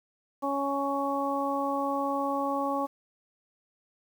harmonic tone, 278.4 Hz, C#4, 8 cents sharp, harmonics 1 / 2 / 3 / 4, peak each -32 / -32 / -32 / -32 dBFS, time 0.42-2.87 s, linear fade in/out 20 ms, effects 9-bit

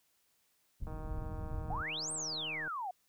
pink low-pass noise, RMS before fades -40 dBFS, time 0.8-1.83 s, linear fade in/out 10 ms, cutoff 110 Hz, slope 12 dB/octave
click train, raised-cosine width 1 ms, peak -35 dBFS, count 283, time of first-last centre 0.87-2.678 s, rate 156 Hz
sine exponential two-way sweep, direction up then down, 698.5 to 8870 to 698.5 Hz, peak -36 dBFS, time 1.7-2.91 s, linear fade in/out 5 ms, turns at 2.12 s
effects white hiss -74 dBFS RMS until 3.08 s

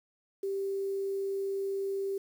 sine tone with quantisation, 392 Hz, G4, in tune, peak -30 dBFS, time 0.43-2.18 s, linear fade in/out 5 ms, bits 9, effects none

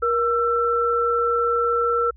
sine tone pair together, 473.1 / 1338 Hz, A#4 / E6, +26 / +25 cents, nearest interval octave + tritone, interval 1799 cents, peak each -21 / -20 dBFS, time 0.02-2.11 s, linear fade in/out 10 ms, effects added 60 Hz sine -44 dBFS peak until 2.16 s

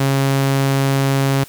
sawtooth tone, 136.6 Hz, C#3, 25 cents flat, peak -10 dBFS, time 0-1.44 s, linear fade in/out 5 ms, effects white hiss -42 dBFS RMS until 1.48 s

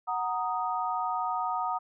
sine chord, D# minor, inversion first, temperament equal, 740 / 932.3 / 1244.5 Hz, F#5 / A#5 / D#6, 0 / 0 / 0 cents, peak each -32 dBFS, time 0.07-1.79 s, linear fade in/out 20 ms, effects none

